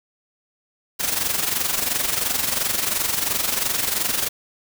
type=noise with amplitude modulation; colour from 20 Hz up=white; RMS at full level=-20 dBFS; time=0.99-4.29 s; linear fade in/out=20 ms; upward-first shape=sine; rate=22.9 Hz; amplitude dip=65%; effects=none